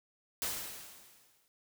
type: noise with exponential decay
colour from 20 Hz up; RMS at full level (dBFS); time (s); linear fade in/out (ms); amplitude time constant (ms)
white; -34; 0.42-1.48; 0; 230
effects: none